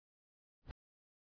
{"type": "noise with exponential growth", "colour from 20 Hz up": "brown", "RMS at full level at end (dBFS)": -41, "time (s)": [0.62, 0.71], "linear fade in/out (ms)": 0, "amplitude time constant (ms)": 18, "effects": ["resampled to 11025 Hz"]}